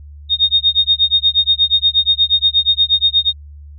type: tone with tremolo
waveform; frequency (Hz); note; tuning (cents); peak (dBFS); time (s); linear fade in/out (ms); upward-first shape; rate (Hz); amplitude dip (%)
sine; 3698; A#7; -15; -7; 0.29-3.33; 50; sine; 8.4; 100
effects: added 73 Hz sine -33 dBFS peak until 3.78 s